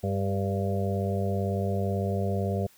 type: harmonic tone with a mistuned harmonic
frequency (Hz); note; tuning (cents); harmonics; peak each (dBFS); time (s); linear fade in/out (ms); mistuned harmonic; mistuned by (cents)
98; G2; 0; 1 / 2 / 4 / 5 / 6 / 7; -28 / -31 / -34 / -35 / -36 / -36; 0.03-2.67; 10; 4; +22
effects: white hiss -58 dBFS RMS until 2.77 s